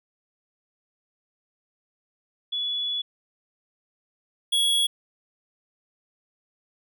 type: tone pair in turn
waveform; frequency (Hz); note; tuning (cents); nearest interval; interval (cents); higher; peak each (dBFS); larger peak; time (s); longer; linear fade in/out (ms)
sine / square; 3412 / 3344; G#7 / G#7; +46 / +11; unison; 35; first; -25 / -20; second; 2.52-3.02 / 4.52-4.87; first; 10
effects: none